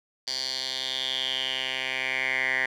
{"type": "tone with band-pass filter sweep", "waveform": "10% pulse", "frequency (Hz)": 130.81, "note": "C3", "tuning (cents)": 0, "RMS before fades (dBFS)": -29, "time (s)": [0.27, 2.66], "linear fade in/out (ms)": 5, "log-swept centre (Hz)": [4700, 1900], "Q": 5.6, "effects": []}